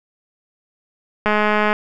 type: click train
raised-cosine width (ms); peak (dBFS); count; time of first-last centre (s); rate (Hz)
0.5; -3; 100; 1.26-1.729; 211
effects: none